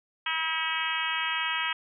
harmonic tone, 321.6 Hz, E4, 43 cents flat, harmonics 3 / 4 / 5 / 6 / 7 / 8 / 9 / 10, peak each -35 / -35 / -35 / -35 / -35 / -35 / -35 / -35 dBFS, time 0.26-1.73 s, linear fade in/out 5 ms, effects none

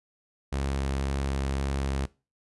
sawtooth tone with vibrato, 68.2 Hz, C#2, 28 cents flat, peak -23 dBFS, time 0.52-2.06 s, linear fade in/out 10 ms, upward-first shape sine, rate 1.9 Hz, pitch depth 10 cents each way, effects noise-tail reverb RT60 0.3 s tail -21 dB re dry + resampled to 24000 Hz

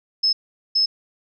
sine tone bursts at uneven times, 5200 Hz, E8, 24 cents flat, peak -15 dBFS, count 2, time 0.23-0.33 / 0.75-0.86 s, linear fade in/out 10 ms, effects none

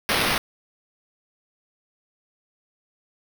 violet noise with sample-and-hold, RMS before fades -22 dBFS, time 0.09-0.38 s, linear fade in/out 0 ms, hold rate 7350 Hz, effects none

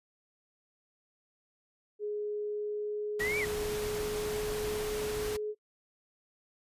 sine tone with pitch glide, 417.9 to 423.7 Hz, G#4 to G#4, +11 to +35 cents, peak -32 dBFS, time 1.99-5.55 s, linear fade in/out 50 ms, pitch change +24 cents, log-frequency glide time 2.42-4.73 s
pink noise, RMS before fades -39 dBFS, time 3.19-5.37 s, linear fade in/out 10 ms
sine exponential two-way sweep, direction up then down, 1877 to 2367 to 1877 Hz, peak -31 dBFS, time 3.2-3.45 s, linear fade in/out 5 ms, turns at 3.39 s
effects noise-tail reverb RT60 0.1 s tail -25 dB re dry + resampled to 32000 Hz

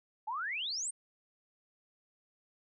sine exponential sweep, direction up, 821 to 9010 Hz, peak -34 dBFS, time 0.27-0.91 s, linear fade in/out 10 ms, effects none

